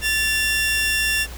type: tone pair together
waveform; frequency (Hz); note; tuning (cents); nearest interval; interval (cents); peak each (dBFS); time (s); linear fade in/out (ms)
sawtooth; 1750 / 2748; A6 / F7; -10 / -29; minor sixth; 781; -18; 0.01-1.27; 50
effects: added 60 Hz sine -33 dBFS peak until 1.37 s + pink hiss -39 dBFS RMS until 1.37 s